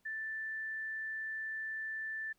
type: tone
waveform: sine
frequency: 1764 Hz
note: A6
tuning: 4 cents sharp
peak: -37 dBFS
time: 0.05-2.33 s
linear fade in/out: 10 ms
effects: pink hiss -75 dBFS RMS until 2.38 s